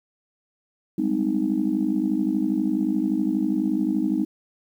sine chord, Ab major seventh, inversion third, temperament just, 194.67 / 207.7 / 259.6 / 311.5 Hz, G3 / Ab3 / C4 / Eb4, -12 / 0 / -13 / +2 cents, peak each -29 / -26 / -25 / -23 dBFS, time 0.98-4.25 s, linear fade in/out 5 ms, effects tanh soft clip ceiling -11 dBFS + 9-bit

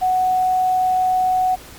sine tone with quantisation, 741 Hz, F#5, 2 cents sharp, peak -14 dBFS, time 0.01-1.56 s, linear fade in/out 20 ms, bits 7, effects pink hiss -40 dBFS RMS until 1.78 s + MP3 96 kbps

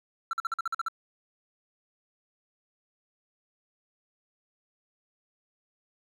triangle tone bursts, 1347 Hz, E6, 37 cents sharp, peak -25 dBFS, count 9, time 0.31-0.884 s, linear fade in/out 2 ms, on 22 ms, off 47 ms, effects none

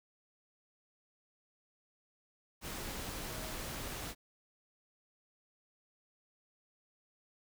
sine tone in noise, 634 Hz, D#5, 32 cents sharp, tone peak -51 dBFS, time 3.27-3.56 s, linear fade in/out 50 ms, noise pink, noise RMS -42 dBFS, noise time 2.61-4.15 s, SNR -12 dB, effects none

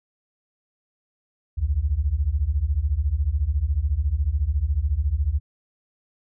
sine beating tone pair, 64.6 / 78.6 Hz, C2 / D#2, -21 / +18 cents, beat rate 14 Hz, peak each -23 / -22 dBFS, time 1.57-5.4 s, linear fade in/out 20 ms, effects none

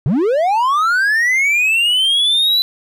triangle linear sweep, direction up, 114.3 to 4006 Hz, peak -10 dBFS, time 0.06-2.62 s, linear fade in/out 0 ms, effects none

